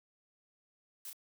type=noise with echo; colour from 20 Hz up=blue; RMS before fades=-45 dBFS; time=1.05-1.1 s; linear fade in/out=2 ms; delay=31 ms; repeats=1; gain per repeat=-4 dB; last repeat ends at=1.131 s; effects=none